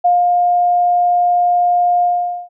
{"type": "tone with ADSR envelope", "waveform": "sine", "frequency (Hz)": 708, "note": "F5", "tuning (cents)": 23, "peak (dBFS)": -8, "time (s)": [0.04, 2.49], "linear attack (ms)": 13, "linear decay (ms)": 180, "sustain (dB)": -2, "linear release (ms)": 460, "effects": []}